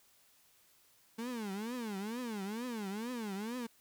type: tone with vibrato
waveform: 35% pulse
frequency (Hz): 220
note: A3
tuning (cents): 0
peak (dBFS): -36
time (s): 1.18-3.67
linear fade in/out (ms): 10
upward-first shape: triangle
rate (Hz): 2.2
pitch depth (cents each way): 270
effects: white hiss -67 dBFS RMS until 3.8 s